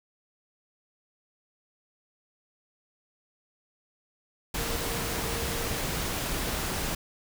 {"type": "tone in noise", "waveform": "sine", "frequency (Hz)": 463.8, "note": "A#4", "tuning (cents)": -9, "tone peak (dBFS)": -39, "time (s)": [4.58, 5.79], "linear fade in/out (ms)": 5, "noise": "pink", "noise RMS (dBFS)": -31, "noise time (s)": [4.54, 6.95], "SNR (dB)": -11, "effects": []}